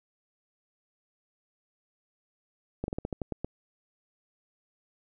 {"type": "slowing click train", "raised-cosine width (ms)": 2, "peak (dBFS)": -18, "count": 9, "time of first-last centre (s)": [2.84, 3.446], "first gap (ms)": 41, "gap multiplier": 1.17, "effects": []}